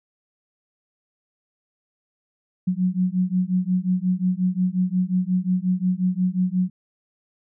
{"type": "beating tone pair", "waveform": "sine", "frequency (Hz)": [180.4, 186], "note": ["F#3", "F#3"], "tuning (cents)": [-44, 9], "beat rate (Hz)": 5.6, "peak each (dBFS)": -22, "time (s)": [2.67, 6.7], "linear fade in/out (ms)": 10, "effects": []}